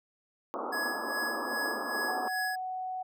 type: band-pass noise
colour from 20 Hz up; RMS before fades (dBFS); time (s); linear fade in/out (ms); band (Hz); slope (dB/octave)
white; -36; 0.54-2.28; 0; 220 to 1300; 96
type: tone with tremolo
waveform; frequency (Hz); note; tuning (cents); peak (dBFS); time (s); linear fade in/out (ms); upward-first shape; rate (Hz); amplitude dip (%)
square; 1678; G#6; +17; -31; 0.72-2.56; 10; sine; 2.5; 65
type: tone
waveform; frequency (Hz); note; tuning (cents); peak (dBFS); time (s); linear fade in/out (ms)
sine; 744; F#5; +9; -33; 2.08-3.03; 10
effects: none